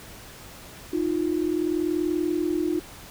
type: tone pair together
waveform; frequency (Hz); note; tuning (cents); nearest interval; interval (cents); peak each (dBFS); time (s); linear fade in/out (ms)
sine; 311.1 / 351.6; D#4 / F4; 0 / +12; major second; 212; -25; 0.93-2.8; 5
effects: pink hiss -44 dBFS RMS until 3.1 s